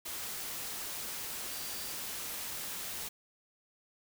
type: tone in noise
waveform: sine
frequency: 4706 Hz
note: D8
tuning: 3 cents sharp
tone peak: -49 dBFS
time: 1.51-1.93 s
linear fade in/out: 10 ms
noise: white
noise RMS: -40 dBFS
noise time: 0.05-3.09 s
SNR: -12 dB
effects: none